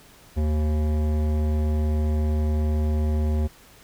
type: tone with hard clipping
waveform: sine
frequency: 76.3 Hz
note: D#2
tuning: 33 cents flat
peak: -22 dBFS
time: 0.36-3.48 s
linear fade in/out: 20 ms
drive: 15 dB
effects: pink hiss -51 dBFS RMS until 3.83 s

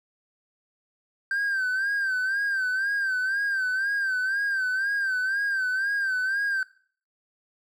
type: tone with vibrato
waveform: triangle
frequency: 1568 Hz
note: G6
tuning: in tune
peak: -21 dBFS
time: 1.31-6.63 s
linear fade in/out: 2 ms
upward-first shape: sine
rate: 2 Hz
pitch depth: 78 cents each way
effects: noise-tail reverb RT60 0.5 s tail -22 dB re dry + tanh soft clip ceiling -17 dBFS

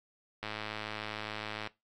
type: click train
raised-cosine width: 0.3 ms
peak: -21 dBFS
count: 134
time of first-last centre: 0.43-1.673 s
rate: 107 Hz
effects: noise-tail reverb RT60 0.2 s tail -19 dB re dry + AAC 64 kbps

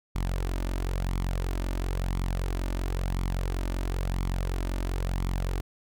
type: tone with flanger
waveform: sawtooth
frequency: 45.22 Hz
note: F#1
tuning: 39 cents flat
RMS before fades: -29 dBFS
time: 0.15-5.61 s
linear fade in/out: 10 ms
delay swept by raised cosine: 0.89 to 3.39 ms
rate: 0.98 Hz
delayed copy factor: +0.5
effects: none

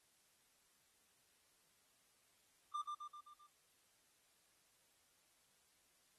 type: tone with echo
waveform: triangle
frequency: 1193 Hz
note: D6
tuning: 27 cents sharp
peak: -35 dBFS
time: 2.74-2.82 s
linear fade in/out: 10 ms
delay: 130 ms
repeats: 5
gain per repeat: -5 dB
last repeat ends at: 3.47 s
effects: white hiss -75 dBFS RMS until 6.18 s + AAC 32 kbps

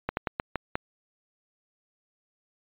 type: slowing click train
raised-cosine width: 0.5 ms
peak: -12 dBFS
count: 6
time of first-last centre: 0.09-0.755 s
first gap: 81 ms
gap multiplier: 1.25
effects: resampled to 8000 Hz

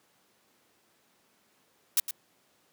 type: noise with echo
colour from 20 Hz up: blue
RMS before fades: -23 dBFS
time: 1.97-2 s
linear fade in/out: 2 ms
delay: 110 ms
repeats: 1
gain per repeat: -11 dB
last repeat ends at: 2.11 s
effects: pink hiss -67 dBFS RMS until 2.72 s + high-pass 200 Hz 12 dB/octave

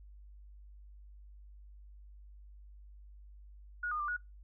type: tone with pitch steps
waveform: sine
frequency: 1447 / 1222 / 1184 / 1456 Hz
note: F#6 / D#6 / D6 / F#6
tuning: -39 / -32 / +14 / -28 cents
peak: -33 dBFS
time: 3.83-4.166 s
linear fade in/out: 5 ms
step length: 84 ms
effects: noise-tail reverb RT60 0.2 s tail -24 dB re dry + added 50 Hz sine -51 dBFS peak until 4.43 s

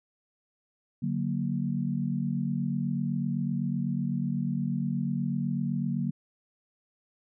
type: chord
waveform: sine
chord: D augmented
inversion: none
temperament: equal with one note detuned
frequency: 145.4 / 185 / 233.1 Hz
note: D3 / F#3 / A#3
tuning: -17 / 0 / 0 cents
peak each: -31 dBFS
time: 1.02-6.11 s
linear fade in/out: 10 ms
effects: none

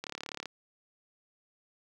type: click train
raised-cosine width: 0.2 ms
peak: -20 dBFS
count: 16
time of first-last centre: 0.04-0.457 s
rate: 36 Hz
effects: high-pass 150 Hz 12 dB/octave + 10-bit

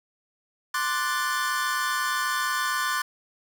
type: chord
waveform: 45% pulse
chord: D dominant seventh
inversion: third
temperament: equal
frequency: 1046.5 / 1174.7 / 1480 / 1760 Hz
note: C6 / D6 / F#6 / A6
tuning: 0 / 0 / 0 / 0 cents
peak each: -30 dBFS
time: 0.74-3.02 s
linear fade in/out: 5 ms
effects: none

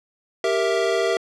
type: chord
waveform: square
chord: E diminished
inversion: first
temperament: equal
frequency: 392 / 466.2 / 659.3 Hz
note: G4 / Bb4 / E5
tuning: 0 / 0 / 0 cents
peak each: -24 dBFS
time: 0.44-1.17 s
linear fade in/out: 2 ms
effects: low-pass 6000 Hz 12 dB/octave

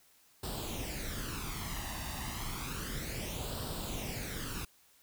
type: noise with flanger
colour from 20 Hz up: pink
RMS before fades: -39 dBFS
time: 0.43-4.65 s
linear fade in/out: 5 ms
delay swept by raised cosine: 0.23 to 1.08 ms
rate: 0.31 Hz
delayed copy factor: +0.65
effects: white hiss -65 dBFS RMS until 5.02 s

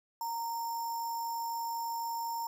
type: tone with sample-and-hold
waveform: sine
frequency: 926 Hz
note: A#5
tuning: 12 cents flat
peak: -33 dBFS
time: 0.21-2.47 s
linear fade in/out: 2 ms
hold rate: 6300 Hz
effects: none

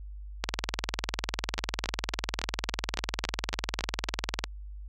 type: two click trains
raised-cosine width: 0.2 ms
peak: -14 / -9 dBFS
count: 10 / 81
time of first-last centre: 1.58-4.087 / 0.44-4.44 s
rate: 3.59 / 20 Hz
effects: added 50 Hz sine -39 dBFS peak until 4.88 s

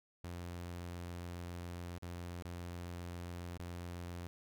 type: tone with dropouts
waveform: sawtooth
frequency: 87.31 Hz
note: F2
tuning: in tune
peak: -39 dBFS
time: 0.24-4.27 s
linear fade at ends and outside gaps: 0 ms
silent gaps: 1.983-2.024 / 2.423-2.451 / 3.575-3.596 s
effects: none

